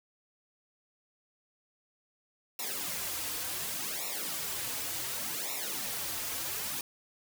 white noise with flanger, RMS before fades -36 dBFS, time 2.59-6.81 s, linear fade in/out 2 ms, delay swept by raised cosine 0.63 to 5.23 ms, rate 0.68 Hz, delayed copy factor -0.95, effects none

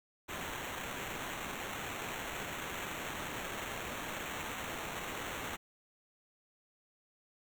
white noise with sample-and-hold, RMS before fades -41 dBFS, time 0.28-5.57 s, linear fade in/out 20 ms, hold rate 4900 Hz, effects none

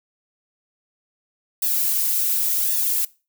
violet noise with flanger, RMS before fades -21 dBFS, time 1.62-3.05 s, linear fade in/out 5 ms, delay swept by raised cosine 1.1 to 4 ms, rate 0.9 Hz, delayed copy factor +0.8, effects noise-tail reverb RT60 0.3 s tail -21 dB re dry

